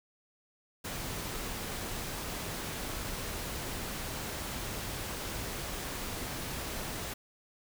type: noise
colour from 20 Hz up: pink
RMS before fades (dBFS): -38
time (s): 0.84-7.14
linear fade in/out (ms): 10
effects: none